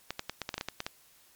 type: clicks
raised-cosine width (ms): 0.2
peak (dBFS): -16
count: 11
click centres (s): 0.106 / 0.194 / 0.296 / 0.417 / 0.491 / 0.542 / 0.58 / 0.611 / 0.686 / 0.804 / 0.865
effects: white hiss -61 dBFS RMS until 1.35 s + MP3 96 kbps